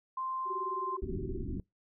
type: tone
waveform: sine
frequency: 1045 Hz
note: C6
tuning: 2 cents flat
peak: -33 dBFS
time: 0.17-0.97 s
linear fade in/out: 5 ms
type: tone with tremolo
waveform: sine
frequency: 377 Hz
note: F#4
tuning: 32 cents sharp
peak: -35 dBFS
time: 0.45-1.43 s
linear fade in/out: 50 ms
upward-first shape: sine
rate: 19 Hz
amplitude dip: 100%
type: low-pass noise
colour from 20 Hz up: pink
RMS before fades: -37 dBFS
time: 1.02-1.6 s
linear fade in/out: 2 ms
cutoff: 370 Hz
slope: 96 dB/octave
effects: noise-tail reverb RT60 0.2 s tail -25 dB re dry